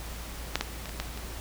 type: clicks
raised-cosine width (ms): 0.2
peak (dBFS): -7 / -10 / -20 / -24 / -13 / -23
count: 6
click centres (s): 0.556 / 0.61 / 0.857 / 0.893 / 1 / 1.175
effects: added 57 Hz sine -39 dBFS peak until 1.4 s + pink hiss -42 dBFS RMS until 1.4 s